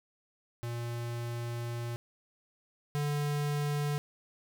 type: tone pair in turn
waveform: square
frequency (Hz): 118.5 / 146.24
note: A#2 / D3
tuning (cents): +29 / -7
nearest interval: major third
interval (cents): 364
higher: second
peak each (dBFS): -35 / -30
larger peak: second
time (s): 0.63-1.96 / 2.95-3.98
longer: first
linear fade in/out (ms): 0
effects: none